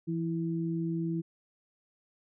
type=tone pair together; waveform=sine; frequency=167.04 / 329.1 Hz; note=E3 / E4; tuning=+23 / -3 cents; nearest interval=octave; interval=1174 cents; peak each=-31 / -33 dBFS; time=0.07-1.22 s; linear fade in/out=20 ms; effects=none